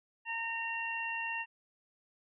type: harmonic tone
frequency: 917 Hz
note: A#5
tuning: 29 cents flat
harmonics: 1 / 2 / 3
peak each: -40 / -39 / -37 dBFS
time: 0.25-1.46 s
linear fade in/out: 50 ms
effects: none